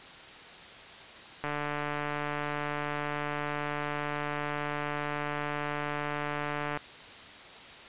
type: click train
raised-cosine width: 0.5 ms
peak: -18 dBFS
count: 785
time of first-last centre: 1.44-6.773 s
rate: 147 Hz
effects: white hiss -47 dBFS RMS until 7.88 s + resampled to 8000 Hz